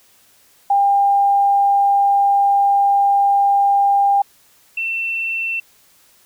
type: tone pair in turn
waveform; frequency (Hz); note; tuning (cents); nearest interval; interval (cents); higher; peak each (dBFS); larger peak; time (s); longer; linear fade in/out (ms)
sine; 800 / 2691; G5 / E7; +35 / +35; octave + major sixth; 2100; second; -11 / -19; first; 0.7-4.22 / 4.77-5.6; first; 5
effects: white hiss -53 dBFS RMS until 6.25 s